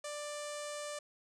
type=tone with low-pass filter; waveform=sawtooth; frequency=590 Hz; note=D5; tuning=8 cents sharp; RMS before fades=-42 dBFS; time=0.04-0.99 s; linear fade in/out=5 ms; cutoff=8200 Hz; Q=2.8; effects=none